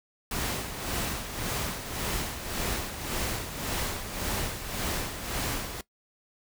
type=noise with tremolo; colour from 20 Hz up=pink; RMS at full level=-30 dBFS; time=0.31-5.81 s; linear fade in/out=2 ms; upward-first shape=sine; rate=1.8 Hz; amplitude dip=60%; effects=noise-tail reverb RT60 0.1 s tail -19 dB re dry